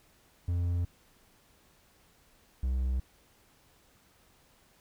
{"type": "tone pair in turn", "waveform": "triangle", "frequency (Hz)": [87.3, 63.87], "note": ["F2", "C2"], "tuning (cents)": [0, -41], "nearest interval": "perfect fourth", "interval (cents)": 541, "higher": "first", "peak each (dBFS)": -25, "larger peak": "neither", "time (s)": [[0.48, 0.85], [2.63, 3]], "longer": "neither", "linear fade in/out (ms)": 5, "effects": ["pink hiss -64 dBFS RMS until 4.8 s"]}